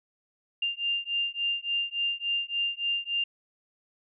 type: beating tone pair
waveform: sine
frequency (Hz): 2794 / 2797.5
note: F7 / F7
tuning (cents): 0 / +2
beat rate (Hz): 3.5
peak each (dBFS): -30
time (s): 0.62-3.24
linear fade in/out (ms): 5
effects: none